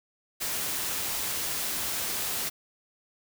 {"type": "noise", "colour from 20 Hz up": "white", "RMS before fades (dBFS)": -31, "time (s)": [0.4, 2.5], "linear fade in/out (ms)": 20, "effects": []}